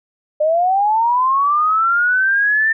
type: linear sweep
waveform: sine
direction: up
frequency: 595 to 1800 Hz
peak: -12 dBFS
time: 0.4-2.73 s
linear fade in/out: 10 ms
effects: none